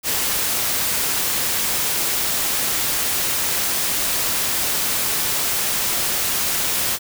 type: noise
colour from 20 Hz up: white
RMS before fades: -21 dBFS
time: 0.03-6.99 s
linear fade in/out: 50 ms
effects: none